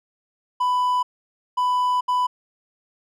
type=tone bursts at uneven times; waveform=triangle; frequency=995 Hz; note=B5; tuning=13 cents sharp; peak=-16 dBFS; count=3; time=0.6-1.03 / 1.57-2.01 / 2.08-2.27 s; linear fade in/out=10 ms; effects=none